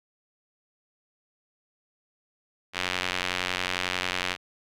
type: tone with band-pass filter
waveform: sawtooth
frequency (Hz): 91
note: F#2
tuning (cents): -28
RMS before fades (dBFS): -30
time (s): 2.73-4.37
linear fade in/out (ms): 50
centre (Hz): 2700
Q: 1.3
effects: none